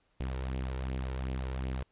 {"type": "tone with flanger", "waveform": "sawtooth", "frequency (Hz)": 65, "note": "C2", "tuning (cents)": -11, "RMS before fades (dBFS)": -35, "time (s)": [0.2, 1.83], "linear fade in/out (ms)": 5, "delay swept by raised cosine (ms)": [0.32, 2.22], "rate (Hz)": 2.7, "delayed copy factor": 0.5, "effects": ["pink hiss -73 dBFS RMS until 1.91 s", "resampled to 8000 Hz"]}